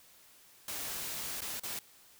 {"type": "noise with dropouts", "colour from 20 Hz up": "white", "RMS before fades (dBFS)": -39, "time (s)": [0.68, 1.79], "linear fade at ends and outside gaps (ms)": 2, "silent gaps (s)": [[1.407, 1.418], [1.597, 1.634]], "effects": ["white hiss -60 dBFS RMS until 2.19 s"]}